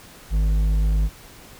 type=tone with hard clipping; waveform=triangle; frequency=51.91 Hz; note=G#1; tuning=in tune; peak=-18 dBFS; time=0.3-1.1 s; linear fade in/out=50 ms; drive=10 dB; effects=pink hiss -45 dBFS RMS until 1.59 s

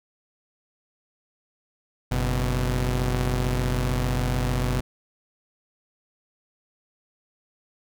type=tone pair together; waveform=sawtooth; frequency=46.78 / 124.9 Hz; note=F#1 / B2; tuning=+20 / +20 cents; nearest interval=octave + perfect fourth; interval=1700 cents; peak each=-21 dBFS; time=2.11-4.81 s; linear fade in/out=10 ms; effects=none

